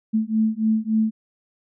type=beating tone pair; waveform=sine; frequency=217.7 / 221.2 Hz; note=A3 / A3; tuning=-18 / +9 cents; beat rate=3.5 Hz; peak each=-21 dBFS; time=0.13-1.11 s; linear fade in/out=20 ms; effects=none